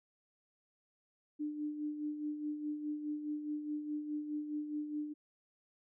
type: tone with tremolo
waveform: sine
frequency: 299.1 Hz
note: D4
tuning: 32 cents sharp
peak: -34 dBFS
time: 1.39-5.14 s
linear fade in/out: 20 ms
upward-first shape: sine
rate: 4.8 Hz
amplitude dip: 55%
effects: none